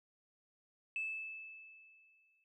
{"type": "tone with exponential decay", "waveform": "sine", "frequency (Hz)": 2622, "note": "E7", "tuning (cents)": -10, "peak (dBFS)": -34, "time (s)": [0.96, 2.44], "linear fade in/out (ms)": 1, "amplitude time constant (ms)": 320, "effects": ["tanh soft clip ceiling -30 dBFS"]}